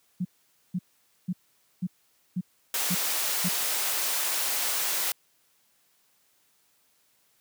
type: tone bursts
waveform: sine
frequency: 181.1 Hz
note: F#3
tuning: 37 cents flat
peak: -25 dBFS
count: 7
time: 0.2-3.49 s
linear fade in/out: 10 ms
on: 50 ms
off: 490 ms
type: high-pass noise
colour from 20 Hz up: white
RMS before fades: -28 dBFS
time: 2.74-5.12 s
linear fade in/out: 2 ms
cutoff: 470 Hz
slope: 12 dB/octave
effects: white hiss -67 dBFS RMS until 7.4 s + high-pass 80 Hz 12 dB/octave